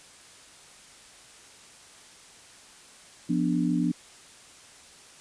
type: chord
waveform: sine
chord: B diminished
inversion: second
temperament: equal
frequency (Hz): 174.61 / 246.9 / 293.7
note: F3 / B3 / D4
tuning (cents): 0 / 0 / 0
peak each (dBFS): -27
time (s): 3.29-3.92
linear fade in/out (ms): 10
effects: white hiss -51 dBFS RMS until 5.2 s + resampled to 22050 Hz